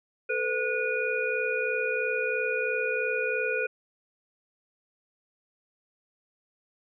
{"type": "tone cluster", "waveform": "sine", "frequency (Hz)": [441, 504, 1456, 2455], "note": ["A4", "B4", "F#6", "D#7"], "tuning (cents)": [4, 35, -28, -24], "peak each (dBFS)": -31, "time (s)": [0.29, 3.67], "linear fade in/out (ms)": 10, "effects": []}